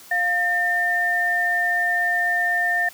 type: tone pair together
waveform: sine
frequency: 703.6 / 1804 Hz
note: F5 / A6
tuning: +13 / +43 cents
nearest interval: octave + major third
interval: 1630 cents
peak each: -25 / -19 dBFS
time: 0.11-2.89 s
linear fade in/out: 5 ms
effects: white hiss -45 dBFS RMS until 2.93 s + high-pass 60 Hz 12 dB/octave